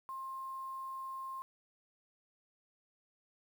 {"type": "tone with quantisation", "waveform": "sine", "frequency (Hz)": 1061, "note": "C6", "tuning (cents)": 24, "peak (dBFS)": -40, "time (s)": [0.09, 1.42], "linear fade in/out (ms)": 0, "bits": 10, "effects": []}